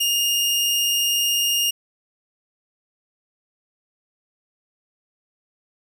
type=tone; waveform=sawtooth; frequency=2834 Hz; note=F7; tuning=25 cents sharp; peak=-15 dBFS; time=0-1.71 s; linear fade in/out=10 ms; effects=none